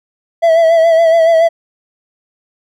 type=tone with vibrato; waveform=triangle; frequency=659 Hz; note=E5; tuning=1 cent flat; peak=-4 dBFS; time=0.42-1.49 s; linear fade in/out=20 ms; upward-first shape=sine; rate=7.1 Hz; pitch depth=41 cents each way; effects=none